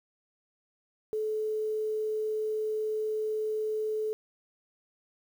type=tone with quantisation; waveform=sine; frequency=431.9 Hz; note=A4; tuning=32 cents flat; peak=-28 dBFS; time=1.13-4.13 s; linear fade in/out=0 ms; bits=9; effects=none